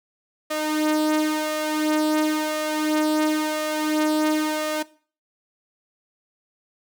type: tone with flanger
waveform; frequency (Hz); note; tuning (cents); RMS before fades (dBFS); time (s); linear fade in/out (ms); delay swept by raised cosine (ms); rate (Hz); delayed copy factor
sawtooth; 307.3; D#4; -21; -23; 0.5-4.83; 10; 1.7 to 3.5; 0.96; +0.6
effects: noise-tail reverb RT60 0.4 s tail -18 dB re dry